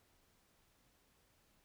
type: silence
effects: pink hiss -73 dBFS RMS until 1.64 s